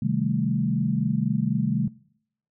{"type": "chord", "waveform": "sine", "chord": "A half-diminished seventh", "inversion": "first", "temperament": "equal", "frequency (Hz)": [130.81, 155.56, 196, 220], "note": ["C3", "Eb3", "G3", "A3"], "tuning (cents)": [0, 0, 0, 0], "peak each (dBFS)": -27, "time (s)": [0.02, 1.88], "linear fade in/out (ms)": 5, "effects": ["noise-tail reverb RT60 0.7 s tail -23 dB re dry"]}